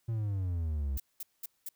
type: exponential sweep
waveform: triangle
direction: down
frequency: 116.54 to 65.41 Hz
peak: -28 dBFS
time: 0.08-0.98 s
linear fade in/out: 10 ms
type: noise bursts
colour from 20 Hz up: violet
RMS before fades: -39 dBFS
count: 4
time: 0.97-1.69 s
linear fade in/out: 5 ms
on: 30 ms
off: 200 ms
effects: white hiss -75 dBFS RMS until 1.75 s